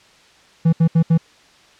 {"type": "tone bursts", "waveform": "triangle", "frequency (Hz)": 164.2, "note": "E3", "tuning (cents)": -6, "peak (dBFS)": -8, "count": 4, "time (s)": [0.65, 1.178], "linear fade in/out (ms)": 10, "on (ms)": 78, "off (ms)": 72, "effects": ["white hiss -50 dBFS RMS until 1.79 s", "low-pass 5000 Hz 12 dB/octave"]}